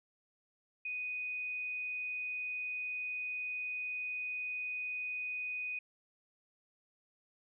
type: tone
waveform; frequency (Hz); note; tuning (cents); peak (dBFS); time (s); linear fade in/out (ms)
sine; 2489; D#7; 0; -36; 0.85-5.79; 5
effects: none